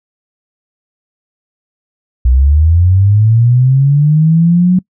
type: linear sweep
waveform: sine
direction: up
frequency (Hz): 59.7 to 185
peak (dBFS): -5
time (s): 2.25-4.79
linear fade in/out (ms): 5
effects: noise-tail reverb RT60 0.1 s tail -24 dB re dry